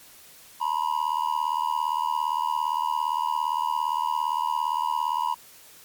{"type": "tone with amplitude modulation", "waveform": "triangle", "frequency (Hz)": 966, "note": "B5", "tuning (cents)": -39, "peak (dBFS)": -17, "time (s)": [0.6, 5.35], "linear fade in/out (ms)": 20, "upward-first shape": "sine", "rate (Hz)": 77.5, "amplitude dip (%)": 100, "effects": ["white hiss -50 dBFS RMS until 5.84 s", "MP3 96 kbps"]}